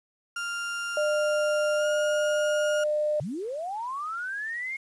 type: tone with pitch glide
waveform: 35% pulse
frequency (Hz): 1396.9 to 1424.6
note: F6 to F6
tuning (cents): 0 to +34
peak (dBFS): -28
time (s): 0.36-2.84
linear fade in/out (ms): 5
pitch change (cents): +34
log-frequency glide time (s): 1.77-1.86
type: tone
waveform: sine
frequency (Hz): 602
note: D5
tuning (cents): +43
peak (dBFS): -23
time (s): 0.97-3.2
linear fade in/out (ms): 2
type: linear sweep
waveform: sine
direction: up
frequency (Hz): 110 to 2173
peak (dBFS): -30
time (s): 3.2-4.77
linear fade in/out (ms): 10
effects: resampled to 22050 Hz + 9-bit